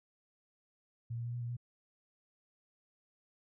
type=tone with pitch steps; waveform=sine; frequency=116.7 / 117.9 / 119.5 / 121.3 / 118.8 / 121 Hz; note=A#2 / A#2 / A#2 / B2 / A#2 / B2; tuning=+2 / +20 / +43 / -31 / +33 / -35 cents; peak=-36 dBFS; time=1.1-1.568 s; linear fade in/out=10 ms; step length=78 ms; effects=none